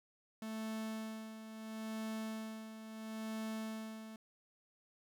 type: tone with tremolo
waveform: 45% pulse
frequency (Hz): 220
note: A3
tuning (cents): 0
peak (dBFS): -39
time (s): 0.42-4.16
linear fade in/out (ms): 2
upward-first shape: sine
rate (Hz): 0.74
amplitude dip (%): 65
effects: none